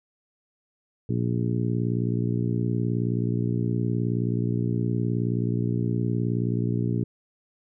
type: harmonic tone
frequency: 59.1 Hz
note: A#1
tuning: 24 cents sharp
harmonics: 2 / 3 / 4 / 5 / 6 / 7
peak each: -25 / -29 / -31 / -33 / -35 / -36 dBFS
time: 1.09-7.04 s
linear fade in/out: 5 ms
effects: none